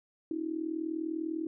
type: tone with amplitude modulation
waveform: sine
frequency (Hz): 321.2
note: E4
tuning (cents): -45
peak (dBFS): -28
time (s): 0.31-1.47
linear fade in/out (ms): 2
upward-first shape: sine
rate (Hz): 40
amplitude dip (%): 85
effects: none